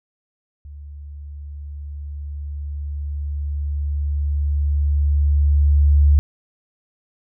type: tone with level ramp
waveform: sine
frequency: 72.5 Hz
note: D2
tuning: 22 cents flat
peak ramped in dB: -34 to -9 dBFS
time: 0.65-6.19 s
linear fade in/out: 0 ms
effects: none